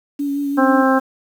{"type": "tone with vibrato", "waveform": "sine", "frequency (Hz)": 283.1, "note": "C#4", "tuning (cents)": 37, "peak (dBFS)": -18, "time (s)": [0.19, 0.83], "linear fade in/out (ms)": 10, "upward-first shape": "sine", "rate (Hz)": 5.8, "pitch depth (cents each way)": 22}
{"type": "harmonic tone", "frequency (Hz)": 264.3, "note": "C4", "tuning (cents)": 18, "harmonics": [1, 2, 3, 4, 5, 6], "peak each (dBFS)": [-15, -18, -20, -21, -22, -23], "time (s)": [0.57, 1], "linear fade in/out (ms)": 20}
{"effects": ["7-bit"]}